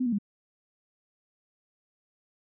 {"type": "tone with pitch steps", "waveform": "sine", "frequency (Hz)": [254, 238.1, 203.1], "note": ["B3", "A#3", "G#3"], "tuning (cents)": [49, 37, -38], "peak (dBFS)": -24, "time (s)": [0, 0.186], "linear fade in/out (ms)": 10, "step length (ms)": 62, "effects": []}